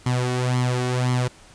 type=tone with flanger; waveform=sawtooth; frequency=125.2 Hz; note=B2; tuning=24 cents sharp; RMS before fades=-22 dBFS; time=0.06-1.28 s; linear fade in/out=5 ms; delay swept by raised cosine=0.94 to 2.74 ms; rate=1.9 Hz; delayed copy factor=+0.65; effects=pink hiss -49 dBFS RMS until 1.54 s + resampled to 22050 Hz